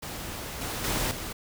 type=noise with level steps; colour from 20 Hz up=pink; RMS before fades=-37 / -33 / -28 / -36 dBFS; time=0.02-1.33 s; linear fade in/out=10 ms; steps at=0.61 / 0.84 / 1.11 s; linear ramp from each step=2 ms; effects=none